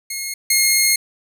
10% pulse tone pair in turn, 2156 / 2145 Hz, C#7 / C7, -49 / +42 cents, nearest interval unison, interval 9 cents, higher first, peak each -15 / -4 dBFS, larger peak second, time 0.1-0.34 / 0.5-0.96 s, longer second, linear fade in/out 5 ms, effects none

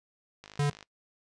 click train, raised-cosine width 0.2 ms, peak -29 dBFS, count 21, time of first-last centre 0.44-0.828 s, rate 51.6 Hz
square tone, 144.6 Hz, D3, 27 cents flat, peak -25 dBFS, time 0.59-0.7 s, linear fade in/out 5 ms
effects noise-tail reverb RT60 0.1 s tail -21 dB re dry + resampled to 22050 Hz

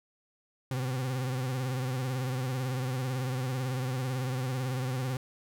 40% pulse tone with vibrato, 128.9 Hz, C3, 26 cents flat, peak -29 dBFS, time 0.71-5.17 s, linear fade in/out 2 ms, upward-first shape triangle, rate 18 Hz, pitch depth 87 cents each way, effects none

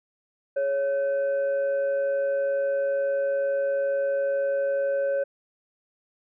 sine tone with frequency modulation, 554.4 Hz, C#5, in tune, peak -22 dBFS, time 0.56-5.24 s, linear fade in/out 10 ms, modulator 977 Hz, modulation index 0.34, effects none

